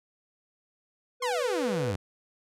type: tone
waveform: triangle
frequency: 493.9 Hz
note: B4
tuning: in tune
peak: -27 dBFS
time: 1.2-1.95 s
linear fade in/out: 50 ms
type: exponential sweep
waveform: sawtooth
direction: down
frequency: 1102 to 87.31 Hz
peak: -25 dBFS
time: 1.22-1.96 s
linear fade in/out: 5 ms
effects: low-pass 10000 Hz 12 dB/octave